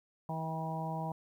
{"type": "harmonic tone with a mistuned harmonic", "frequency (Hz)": 161.1, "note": "E3", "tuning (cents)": -39, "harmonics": [1, 2, 3, 4, 5, 6], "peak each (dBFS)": [-37, -48, -49, -43, -41, -42], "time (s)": [0.29, 1.12], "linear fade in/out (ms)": 2, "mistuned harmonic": 5, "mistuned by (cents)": -21, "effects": ["11-bit"]}